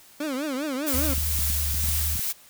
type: tone with vibrato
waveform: 30% pulse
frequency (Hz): 281.2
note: C#4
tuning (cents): +25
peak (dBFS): -24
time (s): 0.2-1.14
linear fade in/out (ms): 5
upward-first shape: triangle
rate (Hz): 5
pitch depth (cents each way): 220
type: noise with tremolo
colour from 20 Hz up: blue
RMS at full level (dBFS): -26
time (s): 0.86-2.33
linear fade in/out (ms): 20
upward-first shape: sine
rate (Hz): 2.1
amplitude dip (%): 25
type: tone with pitch glide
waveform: sine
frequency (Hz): 73.42 to 75.44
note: D2 to D2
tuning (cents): 0 to +47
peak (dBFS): -26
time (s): 0.93-2.18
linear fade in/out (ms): 20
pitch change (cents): +47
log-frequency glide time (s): 1.72-1.89
type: clicks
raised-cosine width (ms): 5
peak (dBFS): -24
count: 10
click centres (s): 0.986 / 1.097 / 1.18 / 1.391 / 1.502 / 1.744 / 1.842 / 1.886 / 2.155 / 2.193
effects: white hiss -52 dBFS RMS until 2.49 s